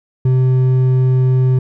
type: tone with hard clipping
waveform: sine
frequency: 128.8 Hz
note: C3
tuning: 27 cents flat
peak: -11 dBFS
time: 0.25-1.59 s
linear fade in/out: 5 ms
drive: 5 dB
effects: none